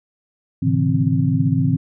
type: tone cluster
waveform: sine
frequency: 110 / 134.2 / 149.5 / 167.2 / 262.8 Hz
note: A2 / C3 / D3 / E3 / C4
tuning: 0 / +44 / +31 / +25 / +8 cents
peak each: -21 dBFS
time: 0.62-1.77 s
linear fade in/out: 10 ms
effects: none